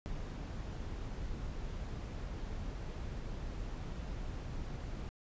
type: noise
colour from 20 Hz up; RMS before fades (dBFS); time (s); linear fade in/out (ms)
brown; -41; 0.06-5.09; 0
effects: resampled to 16000 Hz